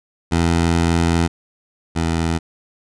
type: tone pair in turn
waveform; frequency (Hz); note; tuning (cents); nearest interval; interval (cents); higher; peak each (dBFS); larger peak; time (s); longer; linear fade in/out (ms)
15% pulse; 84.1 / 82.56; E2 / E2; +35 / +3; unison; 32; first; -8 / -11; first; 0.31-1.28 / 1.95-2.39; first; 20
effects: resampled to 22050 Hz